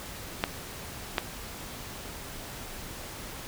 clicks, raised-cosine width 0.3 ms, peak -8 dBFS, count 2, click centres 0.439 / 1.182 s, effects pink hiss -41 dBFS RMS until 3.47 s

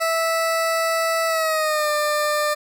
20% pulse tone with pitch glide, 656 to 598.1 Hz, E5 to D5, -9 to +31 cents, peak -14 dBFS, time 0-2.55 s, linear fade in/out 20 ms, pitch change -160 cents, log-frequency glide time 1.27-1.9 s, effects none

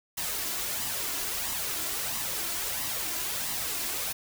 white noise with flanger, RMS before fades -32 dBFS, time 0.17-4.13 s, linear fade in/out 10 ms, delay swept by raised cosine 1 to 3 ms, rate 1.5 Hz, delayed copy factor +0.5, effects none

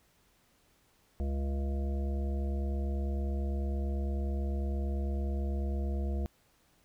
harmonic tone, 69 Hz, C#2, 7 cents flat, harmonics 1 / 3 / 5 / 7 / 9 / 10, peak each -30 / -40 / -44 / -47 / -49 / -50 dBFS, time 1.2-6.26 s, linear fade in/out 0 ms, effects pink hiss -68 dBFS RMS until 6.84 s

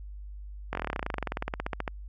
slowing click train, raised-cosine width 0.5 ms, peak -15 dBFS, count 28, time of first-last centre 0.73-1.878 s, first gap 21 ms, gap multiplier 1.05, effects added 50 Hz sine -39 dBFS peak until 2.08 s

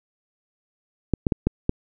clicks, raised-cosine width 3 ms, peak -6 dBFS, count 5, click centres 1.137 / 1.268 / 1.322 / 1.47 / 1.694 s, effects none

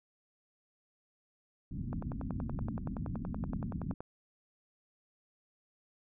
white low-pass noise, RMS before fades -38 dBFS, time 1.71-3.94 s, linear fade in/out 5 ms, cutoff 260 Hz, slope 48 dB/octave
click train, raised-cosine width 1 ms, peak -27 dBFS, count 23, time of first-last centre 1.93-4.005 s, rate 10.6 Hz
effects none

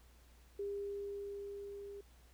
sine tone with level ramp, 402.5 Hz, G4, 46 cents sharp, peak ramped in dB -37 to -46 dBFS, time 0.59-2.01 s, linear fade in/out 5 ms, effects added 60 Hz sine -61 dBFS peak until 2.33 s + pink hiss -68 dBFS RMS until 2.33 s

